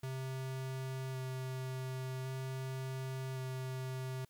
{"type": "tone with vibrato", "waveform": "square", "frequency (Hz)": 130.81, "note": "C3", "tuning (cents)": 0, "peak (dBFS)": -39, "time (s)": [0.03, 4.25], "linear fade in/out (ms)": 5, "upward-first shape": "square", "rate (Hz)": 0.45, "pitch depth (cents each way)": 9, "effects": ["white hiss -73 dBFS RMS until 4.29 s"]}